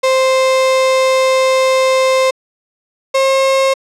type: tone pair in turn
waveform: 35% pulse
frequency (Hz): 523.3 / 535.8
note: C5 / C5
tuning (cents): 0 / +41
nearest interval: unison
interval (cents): 41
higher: second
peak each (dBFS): -8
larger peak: neither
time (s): 0.03-2.31 / 3.14-3.74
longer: first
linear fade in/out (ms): 10
effects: low-pass 8000 Hz 12 dB/octave